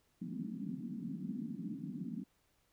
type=band-pass noise; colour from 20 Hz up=pink; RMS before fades=-42 dBFS; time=0.21-2.24 s; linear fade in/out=10 ms; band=170 to 270 Hz; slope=48 dB/octave; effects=pink hiss -75 dBFS RMS until 2.72 s